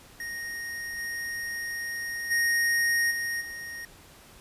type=tone with level steps; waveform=square; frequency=1864.7 Hz; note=A#6; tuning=in tune; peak=-34 / -32 / -23 / -29 / -37 dBFS; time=0.2-3.85 s; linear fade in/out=2 ms; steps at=0.97 / 2.3 / 3.1 / 3.4 s; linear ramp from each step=20 ms; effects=pink hiss -52 dBFS RMS until 4.4 s + resampled to 32000 Hz